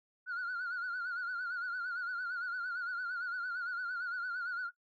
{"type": "tone with vibrato", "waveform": "sine", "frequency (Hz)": 1442, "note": "F#6", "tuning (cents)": -45, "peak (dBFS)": -33, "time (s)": [0.26, 4.71], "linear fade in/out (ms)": 50, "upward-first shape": "sine", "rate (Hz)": 8.8, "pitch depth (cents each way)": 79, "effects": ["noise-tail reverb RT60 0.1 s tail -18 dB re dry", "tanh soft clip ceiling -33 dBFS"]}